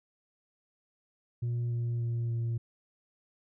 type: tone with pitch steps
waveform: sine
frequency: 119.5 / 118.4 / 117.31 / 116.23 Hz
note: A#2 / A#2 / A#2 / A#2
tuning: +43 / +27 / +11 / -5 cents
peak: -26 dBFS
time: 1.42-2.58 s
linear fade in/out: 10 ms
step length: 290 ms
effects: tanh soft clip ceiling -28 dBFS